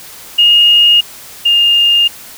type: tone pair in turn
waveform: sine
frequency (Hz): 2852 / 2821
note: F7 / F7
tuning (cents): +36 / +17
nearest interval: unison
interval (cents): 19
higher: first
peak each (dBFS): -4 / -6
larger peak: first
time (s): 0.38-1.01 / 1.45-2.08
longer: neither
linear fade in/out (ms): 10
effects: white hiss -33 dBFS RMS until 2.37 s